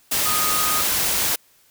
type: tone in noise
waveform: sine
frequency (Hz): 1244.5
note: D#6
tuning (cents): 0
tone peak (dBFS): -24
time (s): 0.25-0.82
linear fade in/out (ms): 10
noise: white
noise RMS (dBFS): -21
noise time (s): 0.11-1.36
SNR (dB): -6
effects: white hiss -57 dBFS RMS until 1.7 s